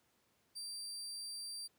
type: tone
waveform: 30% pulse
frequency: 4699 Hz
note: D8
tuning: in tune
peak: -40 dBFS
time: 0.55-1.68 s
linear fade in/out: 20 ms
effects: pink hiss -75 dBFS RMS until 1.78 s + high-pass 100 Hz 12 dB/octave